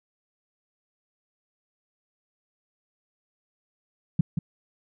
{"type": "tone with echo", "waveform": "sine", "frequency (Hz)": 162.3, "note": "E3", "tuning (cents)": -27, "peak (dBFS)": -14, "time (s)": [4.19, 4.21], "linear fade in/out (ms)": 5, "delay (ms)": 180, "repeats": 1, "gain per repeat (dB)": -7, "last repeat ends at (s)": 4.39, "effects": []}